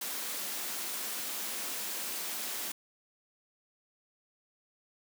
white high-pass noise, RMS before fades -37 dBFS, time 0.01-2.72 s, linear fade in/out 5 ms, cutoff 180 Hz, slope 96 dB/octave, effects none

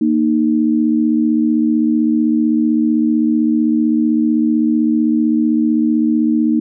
sine tone pair together, 232.4 / 308.1 Hz, A#3 / D#4, -5 / -17 cents, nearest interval perfect fourth, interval 488 cents, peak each -14 dBFS, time 0.01-6.6 s, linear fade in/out 5 ms, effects none

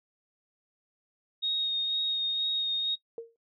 sine tone with vibrato, 3729 Hz, A#7, in tune, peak -26 dBFS, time 1.42-2.96 s, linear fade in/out 20 ms, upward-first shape triangle, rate 2.1 Hz, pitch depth 16 cents each way
sine tone with exponential decay, 460.7 Hz, A#4, 20 cents flat, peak -31 dBFS, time 3.18-3.36 s, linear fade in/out 1 ms, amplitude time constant 38 ms
effects noise-tail reverb RT60 0.1 s tail -19 dB re dry

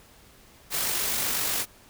white noise with amplitude modulation, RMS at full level -26 dBFS, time 0.7-1.66 s, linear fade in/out 50 ms, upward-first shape sine, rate 48 Hz, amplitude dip 30%, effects pink hiss -54 dBFS RMS until 1.89 s

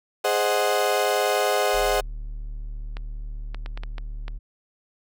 35% pulse chord, Ab dominant seventh, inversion none, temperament equal, 415.3 / 523.3 / 622.3 / 740 Hz, Ab4 / C5 / Eb5 / Gb5, 0 / 0 / 0 / 0 cents, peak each -24 dBFS, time 0.24-2.01 s, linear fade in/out 10 ms
triangle tone, 37.35 Hz, D1, 30 cents sharp, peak -28 dBFS, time 1.73-4.39 s, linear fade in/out 20 ms
clicks, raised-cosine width 0.3 ms, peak -20 dBFS, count 7, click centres 2.969 / 3.546 / 3.661 / 3.775 / 3.835 / 3.982 / 4.281 s
effects none

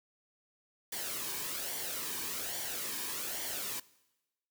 white noise with flanger, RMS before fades -38 dBFS, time 0.92-3.8 s, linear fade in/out 5 ms, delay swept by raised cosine 0.77 to 1.5 ms, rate 1.2 Hz, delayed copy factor -0.55, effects noise-tail reverb RT60 1.0 s tail -21 dB re dry

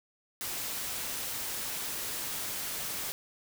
white noise, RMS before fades -36 dBFS, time 0.41-3.12 s, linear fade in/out 0 ms, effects none

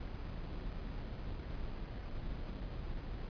brown noise with sample-and-hold, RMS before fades -42 dBFS, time 0-3.29 s, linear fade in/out 5 ms, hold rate 3675 Hz, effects resampled to 11025 Hz

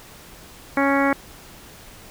harmonic tone, 277.2 Hz, C#4, in tune, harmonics 1 / 2 / 3 / 4 / 5 / 6 / 7 / 8, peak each -20 / -23 / -25 / -26 / -27 / -28 / -28 / -29 dBFS, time 0.77-1.13 s, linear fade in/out 2 ms, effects pink hiss -44 dBFS RMS until 2.1 s

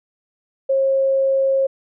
sine tone, 539 Hz, C#5, 49 cents flat, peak -14 dBFS, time 0.69-1.67 s, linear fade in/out 10 ms, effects none

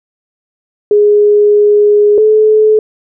sine tone pair in turn, 415.3 / 430.9 Hz, G#4 / A4, 0 / -36 cents, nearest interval minor second, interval 64 cents, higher second, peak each -4 dBFS, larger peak neither, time 0.91-2.18 / 2.18-2.79 s, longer first, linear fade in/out 2 ms, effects none

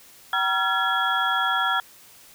sine tone cluster, 766 / 954 / 1371 / 1689 / 3327 Hz, G5 / A#5 / F6 / G#6 / G#7, -40 / +40 / -32 / +29 / +2 cents, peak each -28 / -29 / -23 / -27 / -29 dBFS, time 0.33-1.8 s, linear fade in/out 2 ms, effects white hiss -50 dBFS RMS until 2.34 s

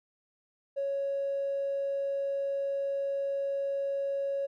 triangle tone with tanh clipping, 554.4 Hz, C#5, in tune, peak -28 dBFS, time 0.76-4.47 s, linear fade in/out 20 ms, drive 1 dB, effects none

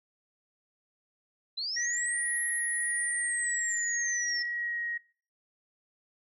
sine linear two-way sweep, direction up then down, 3951 to 11030 to 5270 Hz, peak -31 dBFS, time 1.57-4.43 s, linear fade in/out 10 ms, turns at 2.42 s
sine tone with vibrato, 1900 Hz, A#6, 33 cents sharp, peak -31 dBFS, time 1.76-4.98 s, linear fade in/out 10 ms, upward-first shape sine, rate 0.87 Hz, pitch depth 12 cents each way
effects noise-tail reverb RT60 0.4 s tail -20 dB re dry

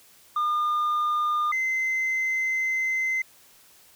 sine tone pair in turn, 1211 / 2063 Hz, D#6 / C7, -47 / -25 cents, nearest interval major sixth, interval 922 cents, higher second, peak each -19 / -21 dBFS, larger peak first, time 0.36-1.52 / 1.52-3.22 s, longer second, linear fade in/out 5 ms, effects tanh soft clip ceiling -21 dBFS + white hiss -55 dBFS RMS until 3.95 s

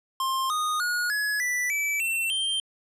square tone with pitch steps, 1058 / 1236.6 / 1445.3 / 1689.2 / 1974.3 / 2308 / 2697 / 3152 Hz, C6 / D#6 / F#6 / G#6 / B6 / D7 / E7 / G7, +19 / -11 / -41 / +29 / -1 / -31 / +39 / +9 cents, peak -25 dBFS, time 0.2-2.6 s, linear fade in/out 2 ms, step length 300 ms, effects resampled to 32000 Hz

